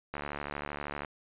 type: click train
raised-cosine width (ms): 0.5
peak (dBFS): -21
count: 67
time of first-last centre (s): 0.14-1.048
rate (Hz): 72.7
effects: resampled to 8000 Hz